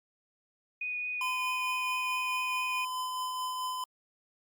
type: tone with vibrato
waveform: sine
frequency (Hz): 2475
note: D#7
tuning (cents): -10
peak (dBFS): -32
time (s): 0.81-2.85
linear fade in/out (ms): 5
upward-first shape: triangle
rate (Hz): 4.5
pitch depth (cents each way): 11
type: tone with tremolo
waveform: square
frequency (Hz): 1017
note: C6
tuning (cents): -50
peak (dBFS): -32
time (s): 1.21-3.84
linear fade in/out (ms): 2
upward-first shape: triangle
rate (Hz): 4.6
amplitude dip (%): 30
effects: Opus 48 kbps